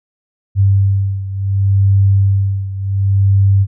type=beating tone pair; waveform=sine; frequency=98 / 98.69 Hz; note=G2 / G2; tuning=0 / +12 cents; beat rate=0.69 Hz; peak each=-11 / -15 dBFS; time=0.55-3.67 s; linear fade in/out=50 ms; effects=none